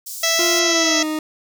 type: high-pass noise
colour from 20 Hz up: pink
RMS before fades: -31 dBFS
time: 0.06-0.6 s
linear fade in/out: 10 ms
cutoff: 5600 Hz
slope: 24 dB/octave
type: harmonic tone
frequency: 659.3 Hz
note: E5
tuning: in tune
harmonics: 1 / 2 / 3 / 4 / 5 / 6 / 7 / 8 / 9 / 10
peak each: -24 / -29 / -23 / -28 / -25 / -27 / -29 / -23 / -24 / -25 dBFS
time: 0.23-1.03 s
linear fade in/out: 5 ms
type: tone with pitch glide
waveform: 40% pulse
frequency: 347.5 to 309.6 Hz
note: F4 to D#4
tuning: -9 to -9 cents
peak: -20 dBFS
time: 0.39-1.19 s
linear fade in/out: 2 ms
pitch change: -200 cents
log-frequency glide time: 0.64-0.97 s
effects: none